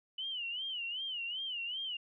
sine tone with vibrato, 2960 Hz, F#7, in tune, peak -36 dBFS, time 0.18-1.97 s, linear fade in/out 5 ms, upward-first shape sine, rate 2.6 Hz, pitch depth 140 cents each way, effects none

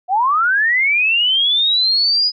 sine linear sweep, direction up, 700 to 5000 Hz, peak -12 dBFS, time 0.08-2.32 s, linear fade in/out 50 ms, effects none

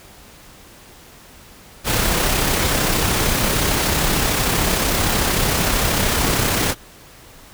pink noise with amplitude modulation, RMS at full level -17 dBFS, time 1.84-6.75 s, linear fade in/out 50 ms, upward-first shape sine, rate 33.2 Hz, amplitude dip 30%, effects pink hiss -44 dBFS RMS until 7.53 s

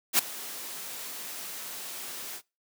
white noise with ADSR envelope, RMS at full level -19 dBFS, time 0.13-2.42 s, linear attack 58 ms, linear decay 7 ms, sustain -20 dB, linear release 69 ms, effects noise-tail reverb RT60 0.3 s tail -26 dB re dry + high-pass 200 Hz 12 dB/octave

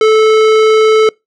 sine tone with tanh clipping, 436.3 Hz, A4, 15 cents flat, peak -7 dBFS, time 0.01-1.09 s, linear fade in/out 2 ms, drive 18 dB, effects noise-tail reverb RT60 0.2 s tail -26 dB re dry

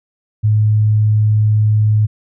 sine tone, 107 Hz, A2, 48 cents flat, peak -9 dBFS, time 0.43-2.07 s, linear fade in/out 20 ms, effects none

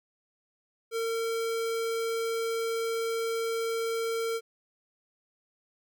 square tone, 455.9 Hz, A#4, 39 cents flat, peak -29 dBFS, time 0.91-4.41 s, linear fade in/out 50 ms, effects none

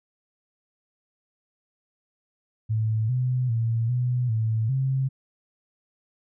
sine tone with pitch steps, 110 / 126.4 / 114.5 / 124 / 111.1 / 133.2 Hz, A2 / B2 / A#2 / B2 / A2 / C3, 0 / +41 / -31 / +7 / +17 / +31 cents, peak -21 dBFS, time 2.69-5.09 s, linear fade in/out 20 ms, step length 400 ms, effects none

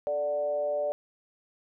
sine tone with frequency modulation, 587.3 Hz, D5, in tune, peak -26 dBFS, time 0.07-0.92 s, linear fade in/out 0 ms, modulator 152 Hz, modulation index 0.51, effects none

